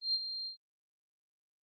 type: tone with ADSR envelope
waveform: sine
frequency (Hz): 4186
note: C8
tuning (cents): 0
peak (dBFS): -27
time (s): 0.01-0.57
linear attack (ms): 130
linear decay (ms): 42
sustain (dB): -10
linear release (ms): 110
effects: Opus 24 kbps